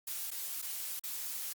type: noise with dropouts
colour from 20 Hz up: blue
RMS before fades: -39 dBFS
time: 0.07-1.53 s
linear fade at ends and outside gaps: 5 ms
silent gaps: 0.306-0.314 / 0.618-0.623 / 0.995-1.036 s
effects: Opus 48 kbps